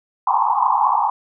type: band-pass noise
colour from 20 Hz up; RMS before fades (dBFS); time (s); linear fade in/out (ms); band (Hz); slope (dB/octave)
pink; -17; 0.27-1.1; 2; 800 to 1100; 96
effects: none